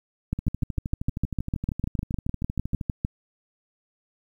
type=two click trains; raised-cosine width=5 ms; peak=-17 / -12 dBFS; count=32 / 19; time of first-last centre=0.39-2.812 / 0.33-3.049 s; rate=12.8 / 6.62 Hz; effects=9-bit